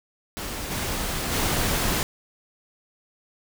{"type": "noise with level steps", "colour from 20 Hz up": "pink", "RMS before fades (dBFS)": [-32, -28, -24], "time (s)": [0.37, 2.03], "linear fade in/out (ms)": 0, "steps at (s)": [0.7, 1.31], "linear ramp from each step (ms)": 20, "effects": []}